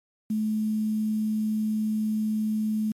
sine tone with quantisation, 215.8 Hz, A3, 33 cents flat, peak -23 dBFS, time 0.3-2.92 s, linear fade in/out 5 ms, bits 8, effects MP3 64 kbps

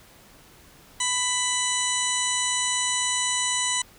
harmonic tone, 994 Hz, B5, 11 cents sharp, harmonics 1 / 2 / 3 / 4 / 6 / 7 / 8 / 9, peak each -31 / -31 / -31 / -31 / -31 / -31 / -31 / -31 dBFS, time 1-3.82 s, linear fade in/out 5 ms, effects pink hiss -52 dBFS RMS until 3.98 s

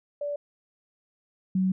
sine tone pair in turn, 580 / 187.61 Hz, D5 / F#3, -22 / +24 cents, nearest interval octave + minor sixth, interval 1954 cents, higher first, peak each -28 / -21 dBFS, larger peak second, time 0.21-0.36 / 1.55-1.72 s, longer second, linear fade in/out 5 ms, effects none

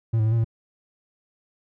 triangle tone with pitch steps, 113.5 / 108.7 / 110.8 / 115.8 / 112.7 Hz, A#2 / A2 / A2 / A#2 / A2, -46 / -21 / +13 / -11 / +42 cents, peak -16 dBFS, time 0.13-0.445 s, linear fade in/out 10 ms, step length 63 ms, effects none

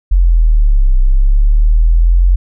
sine linear two-way sweep, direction down then up, 45.45 to 31.4 to 45.45 Hz, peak -5 dBFS, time 0.11-2.36 s, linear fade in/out 10 ms, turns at 0.97 s, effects none

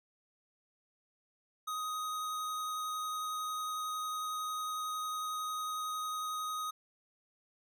square tone with vibrato, 1252 Hz, D#6, 10 cents sharp, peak -36 dBFS, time 1.67-6.71 s, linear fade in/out 10 ms, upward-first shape sine, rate 11 Hz, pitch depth 8 cents each way, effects none

